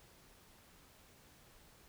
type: silence
effects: pink hiss -63 dBFS RMS until 1.88 s